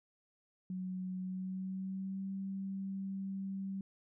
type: tone with pitch glide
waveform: sine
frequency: 185 to 193.75 Hz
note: F#3 to G3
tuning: 0 to -20 cents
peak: -37 dBFS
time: 0.7-3.81 s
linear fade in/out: 2 ms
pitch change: +80 cents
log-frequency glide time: 1.2-2.3 s
effects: none